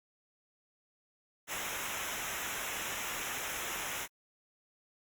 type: noise with comb filter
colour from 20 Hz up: pink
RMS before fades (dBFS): -38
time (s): 1.47-4.08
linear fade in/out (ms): 50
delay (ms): 0.22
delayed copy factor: -0.85
effects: Opus 48 kbps